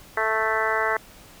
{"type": "harmonic tone", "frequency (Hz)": 220, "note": "A3", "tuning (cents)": 0, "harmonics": [2, 3, 4, 5, 6, 7, 8, 9], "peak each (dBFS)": [-29, -29, -29, -29, -29, -29, -29, -29], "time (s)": [0.17, 0.97], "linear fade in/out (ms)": 2, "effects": ["pink hiss -48 dBFS RMS until 1.4 s"]}